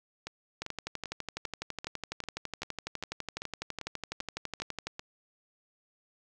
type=two click trains; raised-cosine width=0.2 ms; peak=-21 / -18 dBFS; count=13 / 52; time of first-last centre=0.27-4.994 / 0.62-4.87 s; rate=2.54 / 12 Hz; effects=none